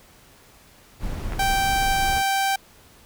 brown noise, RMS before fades -28 dBFS, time 0.99-2.23 s, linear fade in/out 50 ms
clicks, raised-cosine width 0.5 ms, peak -18 dBFS, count 2, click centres 1.322 / 1.334 s
sawtooth tone, 781 Hz, G5, 7 cents flat, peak -16 dBFS, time 1.39-2.56 s, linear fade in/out 5 ms
effects pink hiss -52 dBFS RMS until 3.05 s

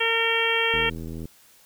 harmonic tone, 456.9 Hz, A#4, 35 cents flat, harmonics 1 / 2 / 3 / 4 / 5 / 6 / 7, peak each -27 / -31 / -31 / -27 / -27 / -27 / -27 dBFS, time 0-0.9 s, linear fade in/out 10 ms
click train, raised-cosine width 3 ms, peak -23 dBFS, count 43, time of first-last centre 0.74-1.255 s, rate 81.5 Hz
effects white hiss -55 dBFS RMS until 1.65 s

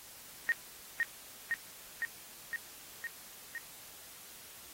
sine tone with echo, 1858 Hz, A#6, 6 cents flat, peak -25 dBFS, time 0.49-0.52 s, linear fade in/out 0 ms, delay 510 ms, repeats 6, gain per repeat -2 dB, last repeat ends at 3.58 s, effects white hiss -52 dBFS RMS until 4.73 s + AAC 48 kbps

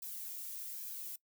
violet noise with flanger, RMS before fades -44 dBFS, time 0.02-1.16 s, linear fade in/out 5 ms, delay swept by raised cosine 1.2 to 2.19 ms, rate 1.2 Hz, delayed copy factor +0.55, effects noise-tail reverb RT60 0.1 s tail -21 dB re dry

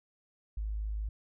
sine tone, 52.7 Hz, G#1, 26 cents sharp, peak -32 dBFS, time 0.57-1.09 s, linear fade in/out 5 ms, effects none

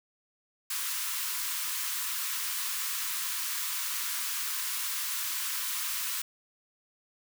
white high-pass noise, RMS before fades -33 dBFS, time 0.7-6.22 s, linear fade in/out 5 ms, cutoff 950 Hz, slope 96 dB/octave, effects none

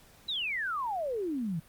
sine exponential sweep, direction down, 4015 to 152.3 Hz, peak -30 dBFS, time 0.28-1.6 s, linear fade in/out 10 ms, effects pink hiss -58 dBFS RMS until 1.68 s + Opus 48 kbps

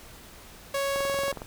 sawtooth tone, 554.4 Hz, C#5, in tune, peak -22 dBFS, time 0.74-1.32 s, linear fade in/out 5 ms
click train, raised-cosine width 1 ms, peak -22 dBFS, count 11, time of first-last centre 0.96-1.419 s, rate 21.8 Hz
effects pink hiss -48 dBFS RMS until 1.46 s

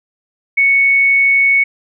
sine tone, 2217 Hz, C#7, in tune, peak -8 dBFS, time 0.57-1.64 s, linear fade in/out 10 ms, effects none

